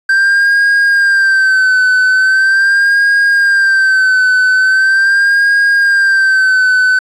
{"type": "tone with vibrato", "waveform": "triangle", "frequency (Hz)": 1568, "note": "G6", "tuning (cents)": 0, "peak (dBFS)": -5, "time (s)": [0.09, 6.99], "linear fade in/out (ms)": 5, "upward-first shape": "sine", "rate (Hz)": 0.41, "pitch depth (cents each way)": 66, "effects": ["resampled to 24000 Hz", "7-bit"]}